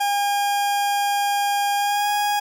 40% pulse tone with pitch glide, 810 to 825.1 Hz, G#5 to G#5, -43 to -12 cents, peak -18 dBFS, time 0-2.4 s, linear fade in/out 10 ms, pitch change +31 cents, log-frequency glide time 1.76-2.09 s, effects none

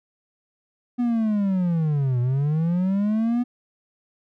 triangle linear two-way sweep, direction down then up, 246.9 to 120 to 246.9 Hz, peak -17 dBFS, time 0.98-3.44 s, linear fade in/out 20 ms, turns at 2.2 s, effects none

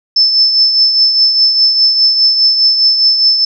sine tone with tremolo, 5270 Hz, E8, 1 cent flat, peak -4 dBFS, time 0.16-3.45 s, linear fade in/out 5 ms, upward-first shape triangle, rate 4.9 Hz, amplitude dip 55%, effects none

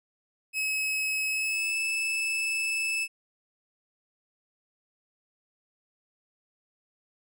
40% pulse tone with pitch glide, 2566 to 2623 Hz, E7 to E7, -47 to -9 cents, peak -26 dBFS, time 0.53-3.08 s, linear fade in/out 50 ms, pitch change +38 cents, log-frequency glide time 1.28-1.74 s, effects none

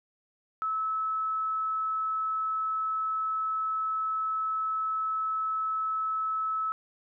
sine tone, 1300 Hz, E6, 24 cents flat, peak -27 dBFS, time 0.62-6.72 s, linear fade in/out 0 ms, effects none

